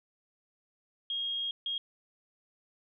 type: tone bursts at uneven times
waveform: sine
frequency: 3258 Hz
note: G#7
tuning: 34 cents flat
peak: -31 dBFS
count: 2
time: 1.1-1.51 / 1.66-1.78 s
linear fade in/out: 2 ms
effects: none